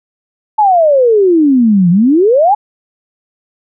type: exponential two-way sweep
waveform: sine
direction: down then up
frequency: 880 to 167.8 to 866 Hz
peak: -5 dBFS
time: 0.58-2.55 s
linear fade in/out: 10 ms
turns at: 1.9 s
effects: none